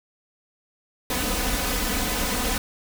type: noise with comb filter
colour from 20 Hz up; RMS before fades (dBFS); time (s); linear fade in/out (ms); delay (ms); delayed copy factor
pink; -25; 1.1-2.58; 2; 4; +0.95
effects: none